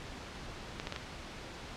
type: clicks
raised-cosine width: 0.2 ms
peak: -19 dBFS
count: 4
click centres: 0.799 / 0.871 / 0.924 / 0.962 s
effects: pink hiss -45 dBFS RMS until 1.76 s + low-pass 5000 Hz 12 dB/octave